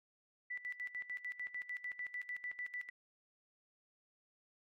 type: tone with tremolo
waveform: sine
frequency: 1975.5 Hz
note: B6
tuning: in tune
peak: -39 dBFS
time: 0.5-2.9 s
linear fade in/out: 10 ms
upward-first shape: square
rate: 6.7 Hz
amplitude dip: 80%
effects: AAC 48 kbps